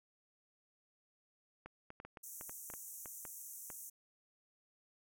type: clicks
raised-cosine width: 0.5 ms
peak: -34 dBFS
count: 12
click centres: 1.66 / 1.904 / 2.001 / 2.05 / 2.172 / 2.411 / 2.495 / 2.701 / 2.738 / 3.058 / 3.252 / 3.702 s
type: band-pass noise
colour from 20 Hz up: white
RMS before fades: -50 dBFS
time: 2.23-3.9 s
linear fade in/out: 10 ms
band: 5900 to 16000 Hz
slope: 96 dB/octave
effects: none